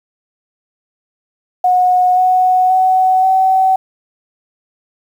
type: tone with pitch steps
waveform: sine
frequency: 729 / 738.7 / 748.6 / 758.6 Hz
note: F#5 / F#5 / F#5 / F#5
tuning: -26 / -3 / +20 / +43 cents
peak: -8 dBFS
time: 1.64-3.76 s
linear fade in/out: 5 ms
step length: 530 ms
effects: 7-bit